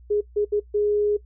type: tone bursts at uneven times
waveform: sine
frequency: 415.3 Hz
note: G#4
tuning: in tune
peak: -18 dBFS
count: 4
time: 0.1-0.21 / 0.36-0.45 / 0.52-0.6 / 0.74-1.17 s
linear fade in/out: 10 ms
effects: noise-tail reverb RT60 0.1 s tail -19 dB re dry + added 60 Hz sine -45 dBFS peak until 1.25 s